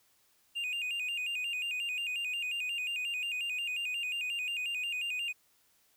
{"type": "tone with vibrato", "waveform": "triangle", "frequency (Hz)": 2637, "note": "E7", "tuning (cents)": 0, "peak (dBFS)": -31, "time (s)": [0.55, 5.33], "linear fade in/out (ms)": 20, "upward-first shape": "square", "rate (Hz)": 5.6, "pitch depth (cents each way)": 100, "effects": ["white hiss -69 dBFS RMS until 5.96 s"]}